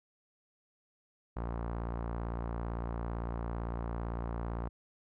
sawtooth tone with low-pass filter, 57.8 Hz, A#1, 14 cents flat, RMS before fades -37 dBFS, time 1.36-4.69 s, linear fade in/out 10 ms, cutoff 1100 Hz, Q 1.7, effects none

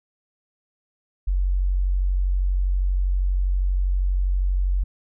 sine tone, 46.25 Hz, F#1, in tune, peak -18 dBFS, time 1.27-4.84 s, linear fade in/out 10 ms, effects none

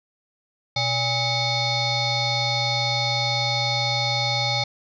sine tone with frequency modulation, 2217 Hz, C#7, in tune, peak -20 dBFS, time 0.76-4.64 s, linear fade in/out 5 ms, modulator 698 Hz, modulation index 3.8, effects none

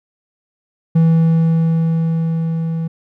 triangle tone with level ramp, 163.6 Hz, E3, 13 cents flat, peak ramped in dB -6 to -16 dBFS, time 0.95-2.88 s, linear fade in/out 10 ms, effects none

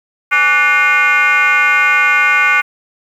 sine tone with frequency modulation, 1801 Hz, A6, 40 cents sharp, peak -7 dBFS, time 0.31-2.62 s, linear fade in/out 20 ms, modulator 323 Hz, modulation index 2.1, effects tanh soft clip ceiling -4 dBFS + 7-bit

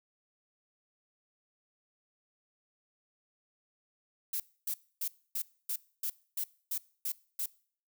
violet noise bursts, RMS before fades -34 dBFS, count 10, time 4.33-7.46 s, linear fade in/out 5 ms, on 70 ms, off 270 ms, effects noise-tail reverb RT60 0.5 s tail -22 dB re dry

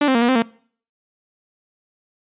sawtooth tone with pitch steps, 292.3 / 262.7 / 232.8 / 239.6 / 260.4 / 229.5 Hz, D4 / C4 / A#3 / A#3 / C4 / A#3, -8 / +7 / -2 / +48 / -8 / -27 cents, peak -10 dBFS, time 0.01-0.424 s, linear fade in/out 5 ms, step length 69 ms, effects noise-tail reverb RT60 0.5 s tail -23 dB re dry + resampled to 8000 Hz

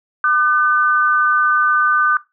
sine tone pair together, 1202 / 1514.4 Hz, D6 / F#6, +40 / +40 cents, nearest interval major third, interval 400 cents, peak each -15 dBFS, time 0.24-2.17 s, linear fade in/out 2 ms, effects noise-tail reverb RT60 0.2 s tail -17 dB re dry

